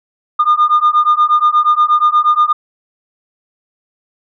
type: beating tone pair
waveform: sine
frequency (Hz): 1211 / 1219.4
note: D#6 / D#6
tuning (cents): -47 / -35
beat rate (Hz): 8.4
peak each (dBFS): -10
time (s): 0.39-2.53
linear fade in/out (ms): 10
effects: tanh soft clip ceiling -4 dBFS